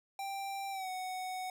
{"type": "tone with pitch glide", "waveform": "square", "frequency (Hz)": [786, 742.7], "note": ["G5", "F#5"], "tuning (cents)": [4, 6], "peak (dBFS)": -38, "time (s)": [0.19, 1.5], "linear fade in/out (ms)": 2, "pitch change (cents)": -98, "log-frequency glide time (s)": [0.71, 0.89], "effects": []}